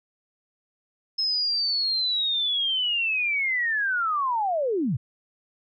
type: linear sweep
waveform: sine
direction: down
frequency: 5200 to 101 Hz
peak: -22 dBFS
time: 1.18-4.97 s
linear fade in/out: 10 ms
effects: none